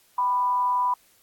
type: tone with frequency modulation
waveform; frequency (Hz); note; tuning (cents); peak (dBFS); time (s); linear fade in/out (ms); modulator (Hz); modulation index
sine; 990; B5; +4; -20; 0.18-0.94; 5; 211; 0.25
effects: white hiss -60 dBFS RMS until 1.22 s + AAC 64 kbps